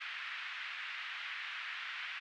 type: band-pass noise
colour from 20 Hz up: pink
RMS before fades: -43 dBFS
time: 0-2.2 s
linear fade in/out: 20 ms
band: 1500 to 3000 Hz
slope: 24 dB/octave
effects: none